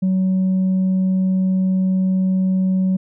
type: tone with tanh clipping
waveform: sine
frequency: 187.6 Hz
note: F#3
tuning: 24 cents sharp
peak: -15 dBFS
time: 0.02-2.97 s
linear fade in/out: 10 ms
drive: 1 dB
effects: none